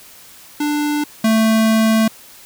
square tone pair in turn, 295.6 / 221.4 Hz, D4 / A3, +11 / +11 cents, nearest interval perfect fourth, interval 500 cents, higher first, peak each -17 / -12 dBFS, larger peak second, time 0.6-1.04 / 1.24-2.08 s, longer second, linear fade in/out 5 ms, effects white hiss -42 dBFS RMS until 2.45 s

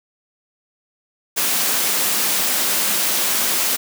white high-pass noise, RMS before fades -19 dBFS, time 1.36-3.77 s, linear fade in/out 20 ms, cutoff 160 Hz, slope 48 dB/octave, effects none

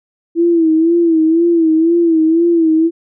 sine tone with vibrato, 329.6 Hz, E4, in tune, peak -8 dBFS, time 0.35-2.91 s, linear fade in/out 50 ms, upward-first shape sine, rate 2 Hz, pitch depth 72 cents each way, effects none

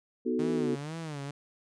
sine chord, B dominant seventh, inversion none, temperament equal, 246.9 / 311.1 / 370 / 440 Hz, B3 / D#4 / F#4 / A4, 0 / 0 / 0 / 0 cents, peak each -30 / -35 / -32 / -33 dBFS, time 0.25-0.76 s, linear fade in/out 20 ms
sawtooth tone with vibrato, 151.8 Hz, D#3, 42 cents flat, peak -32 dBFS, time 0.39-1.31 s, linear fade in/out 5 ms, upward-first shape sine, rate 2.1 Hz, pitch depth 150 cents each way
effects resampled to 22050 Hz

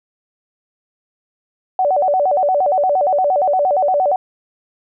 sine tone with vibrato, 659.3 Hz, E5, in tune, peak -12 dBFS, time 1.79-4.16 s, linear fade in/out 2 ms, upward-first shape square, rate 8.6 Hz, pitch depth 220 cents each way, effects none

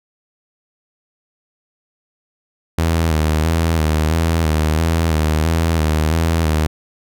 sawtooth tone with vibrato, 79.9 Hz, D#2, 47 cents sharp, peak -10 dBFS, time 2.78-6.67 s, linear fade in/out 5 ms, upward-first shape square, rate 1.5 Hz, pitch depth 49 cents each way, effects none

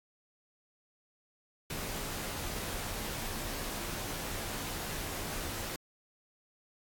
pink noise with comb filter, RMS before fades -38 dBFS, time 1.7-5.76 s, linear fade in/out 2 ms, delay 16 ms, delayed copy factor -0.5, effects AAC 64 kbps

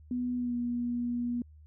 sine tone with pitch glide, 246.9 to 240.8 Hz, B3 to B3, 0 to -44 cents, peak -29 dBFS, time 0.11-1.42 s, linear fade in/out 2 ms, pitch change -44 cents, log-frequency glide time 0.37-0.55 s, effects added 76 Hz sine -51 dBFS peak until 1.66 s

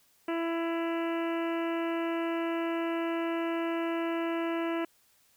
harmonic tone with a mistuned harmonic, 333.2 Hz, E4, 19 cents sharp, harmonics 1 / 2 / 3 / 4 / 5 / 6 / 7 / 8 / 9, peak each -30 / -36 / -40 / -42 / -44 / -46 / -47 / -48 / -49 dBFS, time 0.28-4.85 s, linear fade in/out 5 ms, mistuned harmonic 9, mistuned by -39 cents, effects white hiss -66 dBFS RMS until 5.36 s

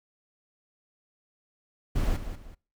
brown noise with echo, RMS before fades -25 dBFS, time 1.95-2.17 s, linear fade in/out 10 ms, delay 190 ms, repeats 2, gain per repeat -10 dB, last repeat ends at 2.55 s, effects noise-tail reverb RT60 0.4 s tail -25 dB re dry

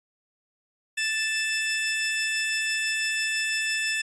sawtooth tone pair together, 1760 / 2637 Hz, A6 / E7, 0 / 0 cents, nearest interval perfect fifth, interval 700 cents, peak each -24 dBFS, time 0.97-4.02 s, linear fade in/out 10 ms, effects resampled to 22050 Hz

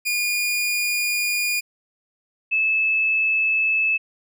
sawtooth / sine tone pair in turn, 2433 / 2611 Hz, D#7 / E7, -39 / -17 cents, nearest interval minor second, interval 122 cents, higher second, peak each -17 dBFS, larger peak neither, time 0.05-1.61 / 2.51-3.98 s, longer first, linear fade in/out 20 ms, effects none

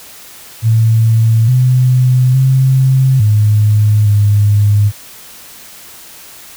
sine tone with pitch steps, 112.6 / 127 / 132.1 / 105.8 / 103.3 Hz, A2 / B2 / C3 / G#2 / G#2, +40 / +49 / +17 / +33 / -9 cents, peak -6 dBFS, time 0.62-4.92 s, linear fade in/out 50 ms, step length 860 ms, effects white hiss -35 dBFS RMS until 6.56 s

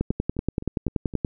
two click trains, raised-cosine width 3 ms, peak -10 / -22 dBFS, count 14 / 5, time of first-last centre 0.01-1.248 / 0.11-1.138 s, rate 10.5 / 3.89 Hz, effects none

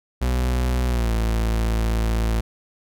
40% pulse tone with pitch glide, 62 to 55.88 Hz, B1 to A1, +7 to +27 cents, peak -18 dBFS, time 0.21-2.41 s, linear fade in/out 10 ms, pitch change -180 cents, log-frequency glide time 0.86-1.12 s, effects none

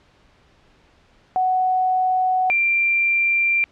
sine tone pair in turn, 743 / 2368 Hz, F#5 / D7, +7 / +14 cents, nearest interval octave + minor sixth, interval 2007 cents, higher second, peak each -16 / -15 dBFS, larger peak second, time 1.36-2.5 / 2.5-3.64 s, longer neither, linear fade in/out 0 ms, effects pink hiss -56 dBFS RMS until 3.71 s + low-pass 4000 Hz 12 dB/octave

